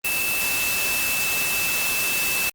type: tone in noise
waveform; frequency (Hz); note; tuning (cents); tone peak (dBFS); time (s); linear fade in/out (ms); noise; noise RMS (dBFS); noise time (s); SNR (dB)
sine; 2638; E7; +1; -24; 0.04-2.5; 10; white; -25; 0.04-2.5; -2
effects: Opus 24 kbps